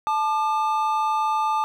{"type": "tone pair together", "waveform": "triangle", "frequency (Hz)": [872.1, 1200], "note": ["A5", "D6"], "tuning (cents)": [-16, 37], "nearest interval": "tritone", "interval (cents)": 553, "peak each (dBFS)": [-20, -22], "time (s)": [0.07, 1.64], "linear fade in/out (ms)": 0, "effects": []}